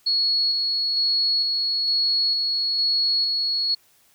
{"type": "tone with tremolo", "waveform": "sine", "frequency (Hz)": 4349, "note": "C#8", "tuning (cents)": -34, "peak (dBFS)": -18, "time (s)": [0.06, 3.75], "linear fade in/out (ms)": 10, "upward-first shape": "square", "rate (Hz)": 1.1, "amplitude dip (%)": 25, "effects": ["white hiss -59 dBFS RMS until 4.14 s"]}